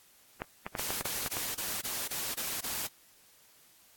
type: clicks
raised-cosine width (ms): 0.5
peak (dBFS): -19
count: 9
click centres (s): 0.419 / 0.665 / 0.752 / 0.795 / 0.905 / 1.01 / 1.056 / 1.262 / 1.369
type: noise bursts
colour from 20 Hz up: white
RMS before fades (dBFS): -35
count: 8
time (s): 0.78-2.875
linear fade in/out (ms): 10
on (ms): 240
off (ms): 25
effects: white hiss -61 dBFS RMS until 3.96 s + AAC 64 kbps